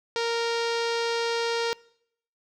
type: tone with low-pass filter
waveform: sawtooth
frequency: 464.7 Hz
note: A#4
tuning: 5 cents flat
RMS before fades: -27 dBFS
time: 0.16-1.73 s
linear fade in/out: 0 ms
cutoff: 4800 Hz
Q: 2.2
effects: noise-tail reverb RT60 0.7 s tail -23 dB re dry